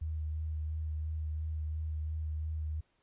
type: tone with vibrato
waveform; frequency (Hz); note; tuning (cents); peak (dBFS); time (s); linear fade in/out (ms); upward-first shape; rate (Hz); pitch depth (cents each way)
sine; 77.78; D#2; 0; -33; 0.01-2.81; 10; sine; 2.9; 19
effects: pink hiss -74 dBFS RMS until 3.02 s + resampled to 8000 Hz